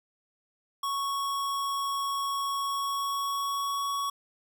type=tone with pitch glide; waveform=square; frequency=1108.7 to 1119.6 Hz; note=C#6 to C#6; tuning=0 to +17 cents; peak=-29 dBFS; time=0.83-4.1 s; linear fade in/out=5 ms; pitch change=+17 cents; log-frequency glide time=2.59-3.91 s; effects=none